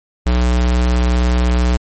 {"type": "tone", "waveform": "square", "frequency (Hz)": 61, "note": "B1", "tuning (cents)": -21, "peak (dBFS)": -12, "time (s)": [0.26, 1.77], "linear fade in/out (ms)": 5, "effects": ["MP3 32 kbps"]}